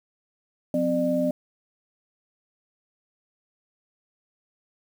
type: tone cluster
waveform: sine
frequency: 180.8 / 257.5 / 600 Hz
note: F#3 / C4 / D5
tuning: -40 / -28 / +37 cents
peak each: -30 / -24 / -24 dBFS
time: 0.74-1.31 s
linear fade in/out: 2 ms
effects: 8-bit